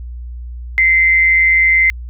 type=tone with amplitude modulation; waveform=sine; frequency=2073 Hz; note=C7; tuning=17 cents flat; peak=-6 dBFS; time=0.78-1.9 s; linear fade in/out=0 ms; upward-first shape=sine; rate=168 Hz; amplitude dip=45%; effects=added 60 Hz sine -25 dBFS peak until 2.09 s